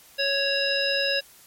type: harmonic tone with a mistuned harmonic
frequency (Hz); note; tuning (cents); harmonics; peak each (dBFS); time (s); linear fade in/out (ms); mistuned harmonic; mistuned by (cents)
554.4; C#5; 0; 1 / 3 / 5 / 7 / 9; -27 / -28 / -28 / -29 / -28; 0.18-1.21; 20; 9; +19
effects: white hiss -52 dBFS RMS until 1.46 s + MP3 64 kbps